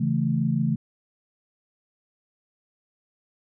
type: chord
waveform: sine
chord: A major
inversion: first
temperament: equal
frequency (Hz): 138.59 / 164.81 / 220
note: C#3 / E3 / A3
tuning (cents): 0 / 0 / 0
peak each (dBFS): -25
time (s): 0-0.76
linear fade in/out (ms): 10
effects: none